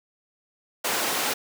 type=high-pass noise; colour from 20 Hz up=pink; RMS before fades=-26 dBFS; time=0.84-1.34 s; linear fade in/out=10 ms; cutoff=420 Hz; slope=12 dB/octave; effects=none